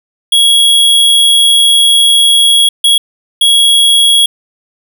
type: tone bursts at uneven times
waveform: square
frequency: 3322 Hz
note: G#7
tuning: in tune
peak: -5 dBFS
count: 3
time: 0.32-2.69 / 2.84-2.98 / 3.41-4.26 s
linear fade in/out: 5 ms
effects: none